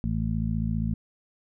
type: harmonic tone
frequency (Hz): 55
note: A1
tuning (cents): 0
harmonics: 1 / 2 / 3 / 4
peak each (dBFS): -30 / -30 / -30 / -30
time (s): 0.04-0.94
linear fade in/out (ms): 0
effects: none